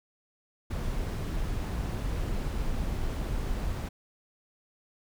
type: noise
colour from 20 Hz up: brown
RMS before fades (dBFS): -31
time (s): 0.7-3.89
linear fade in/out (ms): 10
effects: none